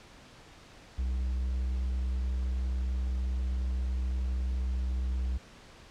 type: tone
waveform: triangle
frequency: 63.3 Hz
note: B1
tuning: 43 cents sharp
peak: -26 dBFS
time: 0.98-5.38 s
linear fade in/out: 10 ms
effects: pink hiss -53 dBFS RMS until 5.9 s + low-pass 6000 Hz 12 dB/octave